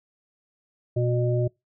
harmonic tone, 121.8 Hz, B2, 24 cents flat, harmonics 1 / 3 / 5, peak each -22 / -27 / -29 dBFS, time 0.96-1.48 s, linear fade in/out 10 ms, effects noise-tail reverb RT60 0.2 s tail -25 dB re dry

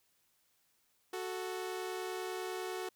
sawtooth tone pair together, 370 / 440 Hz, F#4 / A4, 0 / 0 cents, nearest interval minor third, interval 300 cents, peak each -35 / -39 dBFS, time 1.13-2.89 s, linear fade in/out 5 ms, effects white hiss -74 dBFS RMS until 2.95 s

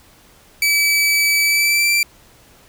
sawtooth tone with pitch glide, 2298 to 2349 Hz, D7 to D7, -38 to 0 cents, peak -10 dBFS, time 0.62-2.03 s, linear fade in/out 2 ms, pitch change +38 cents, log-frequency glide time 1.44-1.92 s, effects pink hiss -49 dBFS RMS until 2.68 s

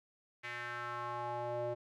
square tone with band-pass filter sweep, 120.4 Hz, B2, 44 cents flat, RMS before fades -40 dBFS, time 0.43-1.75 s, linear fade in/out 20 ms, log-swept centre 2100 to 530 Hz, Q 3.1, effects none

